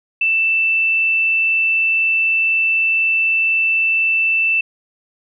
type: tone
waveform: sine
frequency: 2658 Hz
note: E7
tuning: 14 cents sharp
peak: -13 dBFS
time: 0.21-4.61 s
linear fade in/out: 5 ms
effects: none